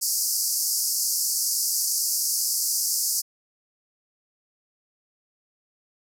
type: band-pass noise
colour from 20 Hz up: pink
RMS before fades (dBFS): -25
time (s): 0.01-3.22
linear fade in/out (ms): 20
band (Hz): 4700 to 15000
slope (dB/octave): 96
effects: none